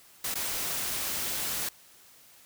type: noise with dropouts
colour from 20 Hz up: white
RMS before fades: -32 dBFS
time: 0.24-1.69 s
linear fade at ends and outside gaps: 5 ms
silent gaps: 0.343-0.353 s
effects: white hiss -56 dBFS RMS until 2.45 s